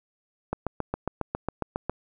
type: click train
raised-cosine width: 1 ms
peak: -13 dBFS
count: 11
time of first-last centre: 0.53-1.896 s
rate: 7.32 Hz
effects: none